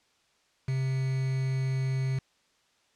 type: tone with quantisation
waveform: triangle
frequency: 132.2 Hz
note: C3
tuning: 18 cents sharp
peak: -24 dBFS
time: 0.68-2.19 s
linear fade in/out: 5 ms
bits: 7
effects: white hiss -68 dBFS RMS until 2.95 s + low-pass 6000 Hz 12 dB/octave